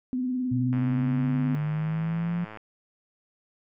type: tone with vibrato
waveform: sine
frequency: 252.9 Hz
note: B3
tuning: 41 cents sharp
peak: -25 dBFS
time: 0.13-1.55 s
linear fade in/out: 0 ms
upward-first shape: sine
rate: 19 Hz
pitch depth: 42 cents each way
type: exponential sweep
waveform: sine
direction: up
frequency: 121.6 to 175.4 Hz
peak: -25 dBFS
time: 0.51-2.45 s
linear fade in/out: 10 ms
type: click train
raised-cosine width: 0.5 ms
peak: -26 dBFS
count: 200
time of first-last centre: 0.73-2.573 s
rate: 108 Hz
effects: none